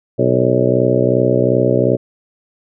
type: harmonic tone with a mistuned harmonic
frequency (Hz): 62.7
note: B1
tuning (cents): +27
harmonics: 2 / 3 / 4 / 5 / 6 / 7 / 8 / 9 / 10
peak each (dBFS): -18 / -23 / -20 / -21 / -18 / -18 / -24 / -18 / -23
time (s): 0.18-1.97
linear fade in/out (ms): 20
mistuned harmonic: 8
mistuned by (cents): +49
effects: none